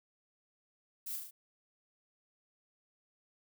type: noise with echo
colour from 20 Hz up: violet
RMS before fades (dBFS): -41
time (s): 1.06-1.17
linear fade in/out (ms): 10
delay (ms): 35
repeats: 4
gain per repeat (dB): -3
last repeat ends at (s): 1.31
effects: none